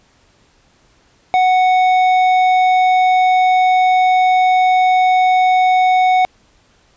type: tone with hard clipping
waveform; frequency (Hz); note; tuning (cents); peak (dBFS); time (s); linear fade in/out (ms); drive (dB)
sine; 740; F#5; 0; -11; 1.34-6.25; 0; 8
effects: pink hiss -54 dBFS RMS until 6.96 s + resampled to 16000 Hz